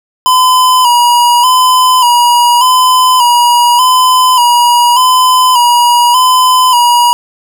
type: tone with vibrato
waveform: square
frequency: 987.8 Hz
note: B5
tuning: in tune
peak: -5 dBFS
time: 0.26-7.13 s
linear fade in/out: 0 ms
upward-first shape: square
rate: 0.85 Hz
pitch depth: 48 cents each way
effects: none